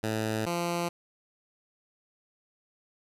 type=tone pair in turn; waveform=10% pulse; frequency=109.6 / 172.33 Hz; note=A2 / F3; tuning=-6 / -23 cents; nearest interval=minor sixth; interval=783 cents; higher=second; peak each=-20 dBFS; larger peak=neither; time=0.03-0.46 / 0.46-0.89 s; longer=neither; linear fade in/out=10 ms; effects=resampled to 32000 Hz